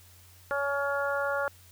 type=harmonic tone; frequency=281.2 Hz; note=C#4; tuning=25 cents sharp; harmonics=2 / 3 / 4 / 5 / 6; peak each=-30 / -36 / -36 / -31 / -40 dBFS; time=0.51-1.48 s; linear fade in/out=0 ms; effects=added 90 Hz sine -55 dBFS peak until 1.71 s + white hiss -57 dBFS RMS until 1.71 s